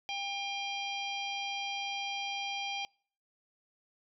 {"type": "harmonic tone with a mistuned harmonic", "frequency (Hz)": 798, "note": "G5", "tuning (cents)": 31, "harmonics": [1, 3, 4, 5, 6, 7], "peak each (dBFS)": [-39, -39, -39, -52, -47, -51], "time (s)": [0.09, 2.85], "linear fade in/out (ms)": 0, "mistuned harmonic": 7, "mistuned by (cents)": 27, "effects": ["noise-tail reverb RT60 0.5 s tail -26 dB re dry"]}